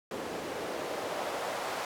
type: noise with band-pass filter sweep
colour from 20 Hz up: white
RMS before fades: -36 dBFS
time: 0.11-1.85 s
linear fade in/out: 2 ms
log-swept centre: 360 to 730 Hz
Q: 1.4
effects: none